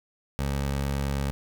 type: tone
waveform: 20% pulse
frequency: 69.4 Hz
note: C#2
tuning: 3 cents sharp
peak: -21 dBFS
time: 0.39-1.31 s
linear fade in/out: 0 ms
effects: none